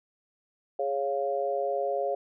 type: chord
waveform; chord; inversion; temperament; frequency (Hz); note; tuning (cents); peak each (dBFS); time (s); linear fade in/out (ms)
sine; Db major; second; equal; 415.3 / 554.4 / 698.5; Ab4 / Db5 / F5; 0 / 0 / 0; -32 / -29 / -31; 0.79-2.15; 5
effects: none